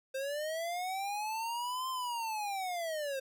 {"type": "linear two-way sweep", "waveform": "square", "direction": "up then down", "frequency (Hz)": [523.3, 1046.5, 523.3], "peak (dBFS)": -35, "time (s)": [0.14, 3.2], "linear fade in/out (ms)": 10, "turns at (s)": 1.89, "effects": []}